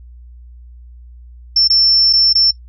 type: tone with dropouts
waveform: sine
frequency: 5380 Hz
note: E8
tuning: 34 cents sharp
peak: -8 dBFS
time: 1.56-2.51 s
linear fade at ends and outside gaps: 5 ms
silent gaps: 1.677-1.699 / 2.129-2.133 / 2.33-2.351 s
effects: noise-tail reverb RT60 0.1 s tail -20 dB re dry + added 60 Hz sine -35 dBFS peak until 2.68 s